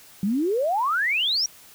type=exponential sweep; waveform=sine; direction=up; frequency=185.2 to 5820 Hz; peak=-20 dBFS; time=0.23-1.46 s; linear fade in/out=2 ms; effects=white hiss -49 dBFS RMS until 1.74 s